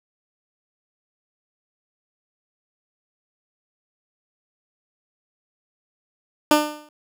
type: tone with exponential decay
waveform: 15% pulse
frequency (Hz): 300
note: D4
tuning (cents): +37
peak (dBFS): -4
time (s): 6.51-6.89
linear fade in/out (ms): 2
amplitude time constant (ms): 81
effects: none